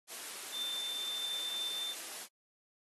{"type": "tone in noise", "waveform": "sine", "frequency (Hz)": 3564, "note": "A7", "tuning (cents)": 22, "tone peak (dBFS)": -36, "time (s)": [0.51, 1.95], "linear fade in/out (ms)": 50, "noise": "white", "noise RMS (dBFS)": -44, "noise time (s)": [0.07, 2.28], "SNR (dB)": 5, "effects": ["high-pass 300 Hz 12 dB/octave", "AAC 32 kbps"]}